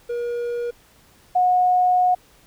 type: tone pair in turn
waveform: triangle / sine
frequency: 477.5 / 727.2 Hz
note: A#4 / F#5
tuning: +42 / -30 cents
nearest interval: perfect fifth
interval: 728 cents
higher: second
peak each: -21 / -14 dBFS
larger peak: second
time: 0.09-0.71 / 1.35-2.15 s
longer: second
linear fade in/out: 10 ms
effects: pink hiss -54 dBFS RMS until 2.46 s